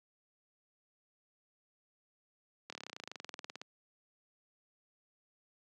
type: slowing click train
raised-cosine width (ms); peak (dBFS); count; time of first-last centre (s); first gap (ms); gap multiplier
0.2; -26; 24; 2.7-3.615; 25; 1.04
effects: high-pass 200 Hz 12 dB/octave + resampled to 24000 Hz